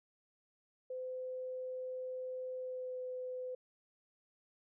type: tone with pitch glide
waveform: sine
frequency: 511 to 506.6 Hz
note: C5 to B4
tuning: -41 to +44 cents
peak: -39 dBFS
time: 0.9-3.55 s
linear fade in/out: 5 ms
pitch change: -15 cents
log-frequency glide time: 2.56-3 s
effects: none